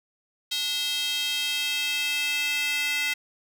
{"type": "tone with high-pass filter sweep", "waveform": "square", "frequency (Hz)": 291.2, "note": "D4", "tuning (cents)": -15, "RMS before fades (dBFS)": -27, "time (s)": [0.51, 3.14], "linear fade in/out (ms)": 10, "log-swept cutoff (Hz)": [3500, 2300], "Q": 3.6, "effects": []}